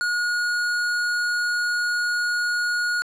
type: tone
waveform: square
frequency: 1444 Hz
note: F#6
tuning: 43 cents flat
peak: -22 dBFS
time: 0.01-3.02 s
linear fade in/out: 0 ms
effects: low-pass 8000 Hz 12 dB/octave + 8-bit